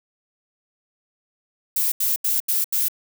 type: noise bursts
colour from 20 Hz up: violet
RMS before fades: -21 dBFS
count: 5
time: 1.76-2.884 s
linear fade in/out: 5 ms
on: 160 ms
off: 81 ms
effects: none